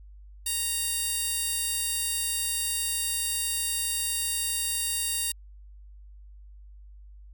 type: tone with high-pass filter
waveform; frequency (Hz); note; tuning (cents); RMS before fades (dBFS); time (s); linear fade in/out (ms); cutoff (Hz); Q
15% pulse; 932.3; A#5; 0; -29; 0.46-5.32; 5; 6700; 0.91
effects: added 50 Hz sine -45 dBFS peak until 7.33 s